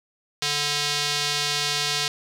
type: tone with band-pass filter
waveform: square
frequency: 146.2 Hz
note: D3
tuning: 7 cents flat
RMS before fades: -25 dBFS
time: 0.42-2.08 s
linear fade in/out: 2 ms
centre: 4400 Hz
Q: 1.5
effects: none